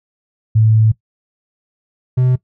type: tone pair in turn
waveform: sine / triangle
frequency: 110 / 127.06 Hz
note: A2 / B2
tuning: 0 / +50 cents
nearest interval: major second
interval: 250 cents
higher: second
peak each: -8 dBFS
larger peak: neither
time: 0.55-0.92 / 2.17-2.36 s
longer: first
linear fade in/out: 10 ms
effects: noise-tail reverb RT60 0.1 s tail -18 dB re dry